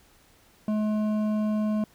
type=tone with hard clipping; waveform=sine; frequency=213.3 Hz; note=G#3; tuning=46 cents sharp; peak=-25 dBFS; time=0.68-1.84 s; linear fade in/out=2 ms; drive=9 dB; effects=pink hiss -59 dBFS RMS until 1.94 s